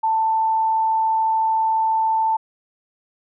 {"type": "tone", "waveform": "sine", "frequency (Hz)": 887, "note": "A5", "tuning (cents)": 14, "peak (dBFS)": -16, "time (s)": [0.03, 2.37], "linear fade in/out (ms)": 10, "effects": []}